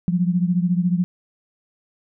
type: beating tone pair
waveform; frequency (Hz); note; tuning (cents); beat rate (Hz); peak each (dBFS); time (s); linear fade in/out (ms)
sine; 174.61 / 188.61; F3 / F#3; 0 / +33; 14; -18 / -22; 0.08-1.04; 0
effects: none